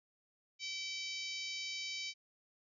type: harmonic tone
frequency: 768 Hz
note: G5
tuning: 36 cents flat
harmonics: 3 / 4 / 5 / 6 / 7 / 8 / 9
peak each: -44 / -47 / -47 / -46 / -48 / -51 / -55 dBFS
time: 0.59-2.14 s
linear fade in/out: 50 ms
effects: none